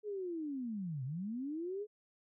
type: linear two-way sweep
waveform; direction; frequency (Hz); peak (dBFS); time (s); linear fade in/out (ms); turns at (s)
sine; down then up; 430 to 123.1 to 430; -37; 0.03-1.87; 50; 1.04
effects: none